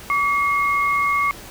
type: tone pair together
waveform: sine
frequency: 1143 / 2158 Hz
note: D6 / C#7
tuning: -47 / -47 cents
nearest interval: major seventh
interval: 1100 cents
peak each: -18 / -21 dBFS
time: 0.1-1.31 s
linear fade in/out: 0 ms
effects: pink hiss -39 dBFS RMS until 1.5 s